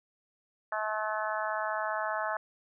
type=harmonic tone; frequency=215.1 Hz; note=A3; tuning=39 cents flat; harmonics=3 / 4 / 5 / 6 / 7 / 8; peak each=-35 / -36 / -37 / -38 / -38 / -39 dBFS; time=0.72-2.37 s; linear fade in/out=2 ms; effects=none